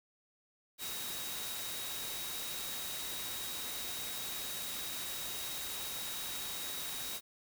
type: tone in noise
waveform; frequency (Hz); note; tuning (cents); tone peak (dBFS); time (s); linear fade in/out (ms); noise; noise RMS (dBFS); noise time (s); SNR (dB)
sine; 3800; A#7; +33; -45; 0.78-7.21; 50; white; -41; 0.78-7.21; -7
effects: none